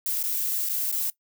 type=noise with dropouts; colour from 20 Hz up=violet; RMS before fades=-27 dBFS; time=0.06-1.1 s; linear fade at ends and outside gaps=2 ms; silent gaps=0.229-0.237 / 0.689-0.694 / 0.916-0.924 s; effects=noise-tail reverb RT60 0.1 s tail -19 dB re dry